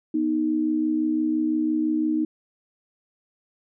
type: tone pair together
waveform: sine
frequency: 245.2 / 311.1 Hz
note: B3 / D#4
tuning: -12 / 0 cents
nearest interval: major third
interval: 412 cents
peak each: -27 / -21 dBFS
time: 0.14-2.25 s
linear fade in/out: 5 ms
effects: none